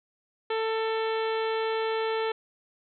harmonic tone with a mistuned harmonic, 444.7 Hz, A4, 18 cents sharp, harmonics 1 / 2 / 3 / 4 / 5 / 6 / 7 / 8 / 9, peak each -27 / -33 / -37 / -39 / -41 / -43 / -44 / -45 / -46 dBFS, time 0.5-2.32 s, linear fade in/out 5 ms, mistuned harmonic 8, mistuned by -46 cents, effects none

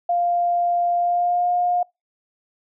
sine tone with pitch glide, 698.5 to 711.1 Hz, F5 to F5, 0 to +31 cents, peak -17 dBFS, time 0.09-1.83 s, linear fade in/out 5 ms, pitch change +31 cents, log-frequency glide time 0.96-1.5 s, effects noise-tail reverb RT60 0.2 s tail -25 dB re dry

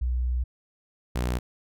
sine / sawtooth tone pair in turn, 61.74 / 61.28 Hz, B1 / B1, 0 / -13 cents, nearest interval unison, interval 13 cents, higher first, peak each -23 / -21 dBFS, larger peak second, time 0.01-0.44 / 1.15-1.39 s, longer first, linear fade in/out 10 ms, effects none

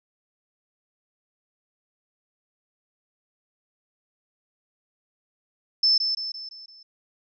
sine tone with echo, 5274 Hz, E8, in tune, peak -16 dBFS, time 5.83-5.98 s, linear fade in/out 5 ms, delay 170 ms, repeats 5, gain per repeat -6 dB, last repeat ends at 6.83 s, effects none

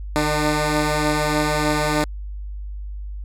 10% pulse tone pair together, 151.5 / 299.7 Hz, D#3 / D4, -46 / +35 cents, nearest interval octave, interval 1181 cents, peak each -13 dBFS, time 0.16-2.04 s, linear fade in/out 0 ms, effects added 50 Hz sine -28 dBFS peak until 3.24 s + low-pass 12000 Hz 12 dB/octave

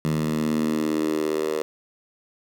10% pulse tone with high-pass filter sweep, 77.4 Hz, D#2, 9 cents flat, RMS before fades -24 dBFS, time 0.05-1.62 s, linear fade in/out 0 ms, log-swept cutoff 160 to 460 Hz, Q 3.7, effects none

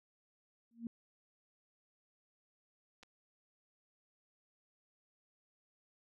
sine tone with exponential growth, 232.2 Hz, A#3, 7 cents flat, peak -35 dBFS, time 0.71-0.87 s, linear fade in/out 2 ms, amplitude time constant 34 ms
clicks, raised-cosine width 0.2 ms, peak -40 dBFS, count 2, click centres 3.029 / 3.033 s
effects none

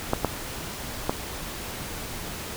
clicks, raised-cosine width 1 ms, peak -7 dBFS, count 3, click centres 0.134 / 0.247 / 1.095 s, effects pink hiss -35 dBFS RMS until 2.56 s

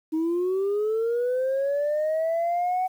sine linear sweep, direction up, 311.1 to 750 Hz, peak -20 dBFS, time 0.12-2.88 s, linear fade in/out 20 ms, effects tanh soft clip ceiling -20 dBFS + 9-bit

